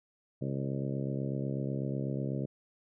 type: harmonic tone with a mistuned harmonic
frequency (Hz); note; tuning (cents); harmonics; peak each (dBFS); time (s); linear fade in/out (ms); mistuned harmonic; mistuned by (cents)
68.1; C#2; -30; 2 / 3 / 4 / 5 / 6 / 7 / 8 / 9; -34 / -38 / -40 / -42 / -44 / -45 / -46 / -47; 0.41-2.46; 10; 9; -18
effects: none